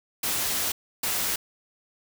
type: noise bursts at uneven times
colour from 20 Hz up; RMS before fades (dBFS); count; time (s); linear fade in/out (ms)
white; -27; 2; 0.23-0.72 / 1.03-1.36; 5
effects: none